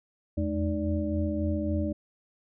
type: tone cluster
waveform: sine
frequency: 83.1 / 86.7 / 212.7 / 306.2 / 584 Hz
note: E2 / F2 / G#3 / D#4 / D5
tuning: +15 / -12 / +42 / -28 / -10 cents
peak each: -30 / -36 / -32 / -31 / -35 dBFS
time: 0.37-1.93 s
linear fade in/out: 10 ms
effects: none